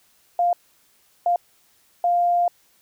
sine tone bursts at uneven times, 700 Hz, F5, 4 cents sharp, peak -16 dBFS, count 3, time 0.39-0.53 / 1.26-1.36 / 2.04-2.48 s, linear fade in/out 2 ms, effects white hiss -60 dBFS RMS until 2.81 s

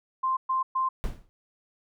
sine tone bursts, 1046.5 Hz, C6, in tune, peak -23 dBFS, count 3, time 0.23-0.89 s, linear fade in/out 10 ms, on 140 ms, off 120 ms
brown noise with exponential decay, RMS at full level -25 dBFS, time 1.04-1.29 s, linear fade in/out 0 ms, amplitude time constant 53 ms
effects none

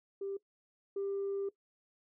sine tone pair in turn, 394.2 / 395.8 Hz, G4 / G4, +10 / +17 cents, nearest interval unison, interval 7 cents, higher second, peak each -35 / -32 dBFS, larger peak second, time 0.21-0.37 / 0.96-1.49 s, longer second, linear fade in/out 5 ms, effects noise-tail reverb RT60 0.1 s tail -19 dB re dry + tanh soft clip ceiling -30 dBFS

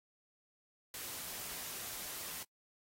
white noise, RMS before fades -44 dBFS, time 0.94-2.43 s, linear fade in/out 2 ms, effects noise-tail reverb RT60 0.1 s tail -23 dB re dry + AAC 48 kbps

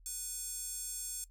square tone with high-pass filter, 493.9 Hz, B4, in tune, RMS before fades -41 dBFS, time 0.06-1.24 s, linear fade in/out 0 ms, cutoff 7800 Hz, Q 3, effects noise-tail reverb RT60 0.1 s tail -18 dB re dry + added 41 Hz sine -56 dBFS peak until 1.3 s

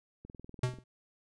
click train, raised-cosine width 3 ms, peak -35 dBFS, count 12, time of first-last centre 0.25-0.787 s, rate 20.5 Hz
square tone with exponential decay, 125.6 Hz, B2, 30 cents sharp, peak -26 dBFS, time 0.63-0.84 s, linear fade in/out 5 ms, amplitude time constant 45 ms
effects resampled to 22050 Hz

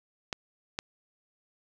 clicks, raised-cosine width 0.2 ms, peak -14 dBFS, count 2, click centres 0.328 / 0.789 s, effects none

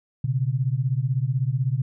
sine beating tone pair, 123.3 / 139.3 Hz, B2 / C#3, -2 / +9 cents, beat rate 16 Hz, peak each -23 / -24 dBFS, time 0.24-1.82 s, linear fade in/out 5 ms, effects none

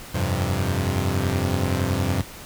sawtooth chord, F suspended second, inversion none, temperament equal, 87.31 / 98 / 130.81 Hz, F2 / G2 / C3, 0 / 0 / 0 cents, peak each -21 / -21 / -23 dBFS, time 0.14-2.22 s, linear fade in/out 10 ms, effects pink hiss -40 dBFS RMS until 2.45 s

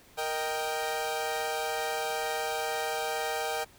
sawtooth chord, Eb major, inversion second, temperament equal, 466.2 / 622.3 / 784 Hz, Bb4 / Eb5 / G5, 0 / 0 / 0 cents, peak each -31 / -32 / -29 dBFS, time 0.17-3.65 s, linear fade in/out 20 ms, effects pink hiss -57 dBFS RMS until 3.78 s

